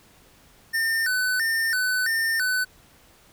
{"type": "tone with vibrato", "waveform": "square", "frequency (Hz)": 1650, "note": "G#6", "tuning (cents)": -12, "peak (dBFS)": -22, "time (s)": [0.73, 2.65], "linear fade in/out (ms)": 20, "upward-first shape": "square", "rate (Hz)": 1.5, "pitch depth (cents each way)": 160, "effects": ["pink hiss -55 dBFS RMS until 3.32 s"]}